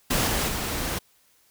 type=noise with level steps; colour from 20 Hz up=pink; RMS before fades=-23 / -25 / -29 dBFS; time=0.1-0.99 s; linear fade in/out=10 ms; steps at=0.27 / 0.48 s; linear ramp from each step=5 ms; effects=white hiss -62 dBFS RMS until 1.5 s